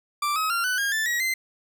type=tone with pitch steps; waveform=40% pulse; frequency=1174.7 / 1273.6 / 1380.9 / 1497.2 / 1623.3 / 1760.1 / 1908.3 / 2069 Hz; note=D6 / D#6 / F6 / F#6 / G#6 / A6 / A#6 / C7; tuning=0 / +40 / -20 / +20 / -40 / 0 / +40 / -20 cents; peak=-22 dBFS; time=0.22-1.34 s; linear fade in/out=5 ms; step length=140 ms; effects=none